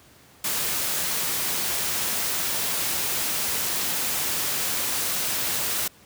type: noise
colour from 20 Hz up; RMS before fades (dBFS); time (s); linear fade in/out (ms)
white; -26; 0.44-5.88; 5
effects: pink hiss -53 dBFS RMS until 6.05 s + high-pass 60 Hz 12 dB/octave